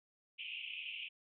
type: band-pass noise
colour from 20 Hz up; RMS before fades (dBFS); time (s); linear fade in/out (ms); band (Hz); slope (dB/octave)
pink; -45; 0.38-1.09; 20; 2400 to 3100; 96
effects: none